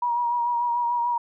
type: tone with vibrato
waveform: sine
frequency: 956 Hz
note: A#5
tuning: 43 cents sharp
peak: -21 dBFS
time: 0.02-1.18 s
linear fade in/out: 5 ms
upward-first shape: triangle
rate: 6.8 Hz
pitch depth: 36 cents each way
effects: none